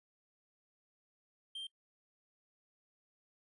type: tone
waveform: triangle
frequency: 3166 Hz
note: G7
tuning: 17 cents sharp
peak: -39 dBFS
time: 1.55-1.67 s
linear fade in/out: 5 ms
effects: noise-tail reverb RT60 0.1 s tail -24 dB re dry + resampled to 24000 Hz